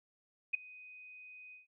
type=tone with ADSR envelope; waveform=sine; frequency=2500 Hz; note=D#7; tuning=8 cents sharp; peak=-26 dBFS; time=0.53-1.67 s; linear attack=14 ms; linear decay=9 ms; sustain=-24 dB; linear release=140 ms; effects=none